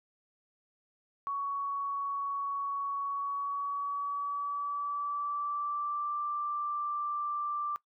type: tone with pitch glide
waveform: sine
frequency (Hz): 1119 to 1178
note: C#6 to D6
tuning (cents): +16 to +5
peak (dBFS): -31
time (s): 1.27-7.76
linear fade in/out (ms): 0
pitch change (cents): +89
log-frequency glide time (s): 3.03-6.18
effects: noise-tail reverb RT60 0.1 s tail -19 dB re dry